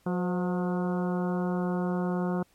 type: harmonic tone with a mistuned harmonic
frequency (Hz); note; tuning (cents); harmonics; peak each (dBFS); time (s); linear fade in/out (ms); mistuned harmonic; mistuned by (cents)
180.2; F#3; -45; 1 / 2 / 3 / 4 / 5 / 6 / 7 / 8; -27 / -33 / -37 / -39 / -41 / -43 / -44 / -45; 0.06-2.43; 5; 3; -56
effects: pink hiss -65 dBFS RMS until 2.54 s + MP3 64 kbps